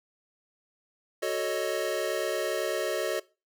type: chord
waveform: square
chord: D# half-diminished seventh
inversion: first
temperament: equal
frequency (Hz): 370 / 440 / 554.4 / 622.3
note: F#4 / A4 / C#5 / D#5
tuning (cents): 0 / 0 / 0 / 0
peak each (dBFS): -34 / -34 / -34 / -33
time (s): 1.22-3.2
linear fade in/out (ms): 10
effects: noise-tail reverb RT60 0.3 s tail -21 dB re dry